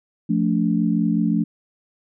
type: chord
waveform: sine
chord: D minor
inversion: first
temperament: equal with one note detuned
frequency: 174.61 / 220 / 288.1 Hz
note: F3 / A3 / D4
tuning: 0 / 0 / -33 cents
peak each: -21 / -20 / -23 dBFS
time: 0.29-1.44 s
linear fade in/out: 10 ms
effects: none